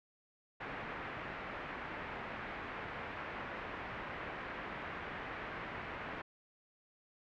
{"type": "low-pass noise", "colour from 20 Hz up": "white", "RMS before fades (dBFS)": -44, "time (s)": [0.6, 6.22], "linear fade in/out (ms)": 10, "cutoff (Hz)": 2100, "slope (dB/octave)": 24, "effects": []}